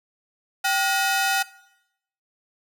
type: ring-modulated tone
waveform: sawtooth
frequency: 1108.7 Hz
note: C#6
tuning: in tune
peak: -13 dBFS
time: 0.64-1.43 s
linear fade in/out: 10 ms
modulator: 330 Hz
effects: noise-tail reverb RT60 0.8 s tail -19 dB re dry